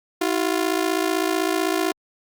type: ring-modulated tone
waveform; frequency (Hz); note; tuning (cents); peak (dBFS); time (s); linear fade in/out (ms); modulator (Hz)
sawtooth; 349.2; F4; 0; -13; 0.21-1.92; 5; 27.9
effects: Opus 48 kbps